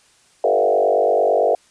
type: tone with frequency modulation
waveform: sine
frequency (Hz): 569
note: C#5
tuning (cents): +45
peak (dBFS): -13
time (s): 0.44-1.55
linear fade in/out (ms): 2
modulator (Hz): 48.9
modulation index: 3.2
effects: white hiss -55 dBFS RMS until 1.7 s + resampled to 22050 Hz